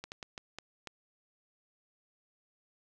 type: slowing click train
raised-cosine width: 0.2 ms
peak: -24 dBFS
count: 6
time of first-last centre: 0.04-0.873 s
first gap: 79 ms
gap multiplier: 1.38
effects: none